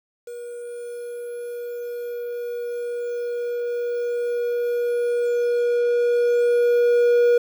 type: tone with level ramp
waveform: triangle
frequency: 479.9 Hz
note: B4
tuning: 50 cents flat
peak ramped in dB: -30 to -11 dBFS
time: 0.27-7.38 s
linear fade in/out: 5 ms
effects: 8-bit